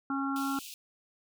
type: harmonic tone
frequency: 273.9 Hz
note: C#4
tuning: 21 cents flat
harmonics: 1 / 3 / 4 / 5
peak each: -31 / -39 / -41 / -35 dBFS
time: 0.1-0.59 s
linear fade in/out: 2 ms
type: high-pass noise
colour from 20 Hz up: pink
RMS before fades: -45 dBFS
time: 0.36-0.74 s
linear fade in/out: 0 ms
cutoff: 2500 Hz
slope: 96 dB/octave
effects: none